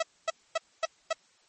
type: tone bursts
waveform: sawtooth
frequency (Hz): 651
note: E5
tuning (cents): -22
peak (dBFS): -21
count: 5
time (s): 0-1.13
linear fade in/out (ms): 5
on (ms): 26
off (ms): 250
effects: white hiss -64 dBFS RMS until 1.48 s + MP3 32 kbps